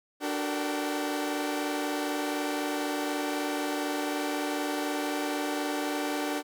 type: tone cluster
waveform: sawtooth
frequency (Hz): 293.8 / 373.6 / 446.3 / 470.3 / 770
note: D4 / F#4 / A4 / A#4 / G5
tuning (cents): +1 / +17 / +25 / +15 / -31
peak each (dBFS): -27 / -34 / -36 / -36 / -33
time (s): 0.2-6.43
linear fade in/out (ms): 50
effects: none